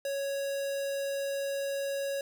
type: tone with notch filter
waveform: square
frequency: 554.4 Hz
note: C#5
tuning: in tune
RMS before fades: -33 dBFS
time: 0.05-2.21 s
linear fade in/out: 2 ms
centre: 2100 Hz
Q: 2
effects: 10-bit